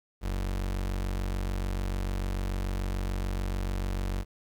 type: tone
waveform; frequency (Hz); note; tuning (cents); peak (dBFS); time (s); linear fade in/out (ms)
35% pulse; 46.84; F#1; +22; -27; 0.21-4.25; 50
effects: 10-bit